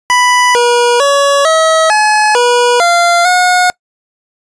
25% pulse tone with pitch steps, 989 / 480.9 / 563 / 642 / 851 / 485.3 / 692 / 724 Hz, B5 / B4 / C#5 / E5 / G#5 / B4 / F5 / F#5, +2 / -46 / +27 / -46 / +42 / -30 / -16 / -38 cents, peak -3 dBFS, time 0.1-3.7 s, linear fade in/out 0 ms, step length 450 ms, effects noise-tail reverb RT60 0.1 s tail -25 dB re dry + resampled to 22050 Hz

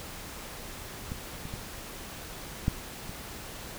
clicks, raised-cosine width 5 ms, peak -22 / -27 / -25 / -12 / -26 dBFS, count 5, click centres 1.119 / 1.454 / 1.539 / 2.681 / 3.094 s, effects pink hiss -42 dBFS RMS until 3.78 s

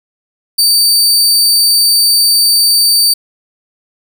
sawtooth tone, 4609 Hz, D8, 33 cents flat, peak -4 dBFS, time 0.58-3.14 s, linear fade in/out 10 ms, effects none

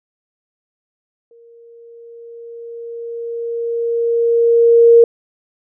sine tone with exponential growth, 466.2 Hz, A#4, in tune, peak -3 dBFS, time 1.31-5.04 s, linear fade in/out 2 ms, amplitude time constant 810 ms, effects none

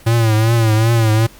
square tone with vibrato, 112.4 Hz, A2, 37 cents sharp, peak -11 dBFS, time 0.06-1.27 s, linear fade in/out 10 ms, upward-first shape triangle, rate 2.6 Hz, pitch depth 84 cents each way, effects pink hiss -43 dBFS RMS until 1.39 s + Opus 48 kbps

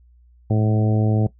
harmonic tone with a mistuned harmonic, 107.8 Hz, A2, 35 cents flat, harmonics 1 / 2 / 3 / 4 / 5 / 6 / 7, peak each -17 / -23 / -27 / -29 / -31 / -33 / -34 dBFS, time 0.5-1.27 s, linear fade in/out 5 ms, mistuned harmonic 1, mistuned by +28 cents, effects noise-tail reverb RT60 0.1 s tail -17 dB re dry + added 60 Hz sine -49 dBFS peak until 1.39 s

